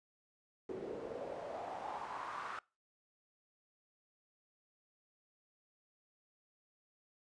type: noise with band-pass filter sweep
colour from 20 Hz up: pink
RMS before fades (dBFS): -44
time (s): 0.69-2.59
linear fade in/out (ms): 2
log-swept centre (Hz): 370 to 1300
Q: 4.1
effects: noise-tail reverb RT60 0.3 s tail -23 dB re dry + resampled to 22050 Hz